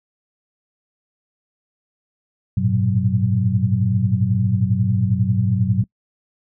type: tone cluster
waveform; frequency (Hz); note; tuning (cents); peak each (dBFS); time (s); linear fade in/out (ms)
sine; 99.3 / 111.4 / 121.6 / 186.7; G2 / A2 / B2 / F#3; +23 / +22 / -26 / +16; -21; 2.57-5.84; 5
effects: noise-tail reverb RT60 0.1 s tail -24 dB re dry